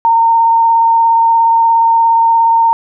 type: tone with vibrato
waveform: sine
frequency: 916 Hz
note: A#5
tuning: 31 cents flat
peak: -6 dBFS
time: 0.05-2.73 s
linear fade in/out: 0 ms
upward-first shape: triangle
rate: 17 Hz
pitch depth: 13 cents each way
effects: none